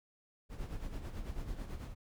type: noise with tremolo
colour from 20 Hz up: brown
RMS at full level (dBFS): -39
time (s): 0.49-1.95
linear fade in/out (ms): 50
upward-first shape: sine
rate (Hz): 9.1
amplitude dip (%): 60
effects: none